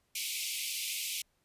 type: high-pass noise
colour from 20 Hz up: pink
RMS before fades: -36 dBFS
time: 0.15-1.22 s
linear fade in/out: 5 ms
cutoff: 2200 Hz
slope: 96 dB/octave
effects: pink hiss -75 dBFS RMS until 1.44 s + resampled to 32000 Hz